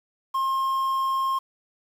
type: tone with quantisation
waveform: triangle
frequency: 1067 Hz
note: C6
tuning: 34 cents sharp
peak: -20 dBFS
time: 0.34-1.39 s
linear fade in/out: 10 ms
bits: 8
effects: none